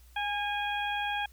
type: harmonic tone with a mistuned harmonic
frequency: 824 Hz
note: G#5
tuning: 14 cents flat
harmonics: 1 / 2 / 3 / 4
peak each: -32 / -35 / -37 / -38 dBFS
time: 0.16-1.26 s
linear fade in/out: 5 ms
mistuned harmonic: 2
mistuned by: -20 cents
effects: added 60 Hz sine -53 dBFS peak until 1.32 s + white hiss -63 dBFS RMS until 1.32 s